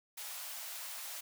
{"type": "high-pass noise", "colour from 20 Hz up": "white", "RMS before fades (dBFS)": -44, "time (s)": [0.17, 1.21], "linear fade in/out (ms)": 10, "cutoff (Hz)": 580, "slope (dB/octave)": 48, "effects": []}